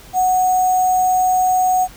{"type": "tone with sample-and-hold", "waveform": "sine", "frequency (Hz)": 740, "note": "F#5", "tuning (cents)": 0, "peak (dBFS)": -12, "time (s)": [0.13, 1.88], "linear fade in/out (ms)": 50, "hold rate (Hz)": 7350, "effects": ["added 44 Hz sine -45 dBFS peak until 1.96 s", "pink hiss -42 dBFS RMS until 1.96 s"]}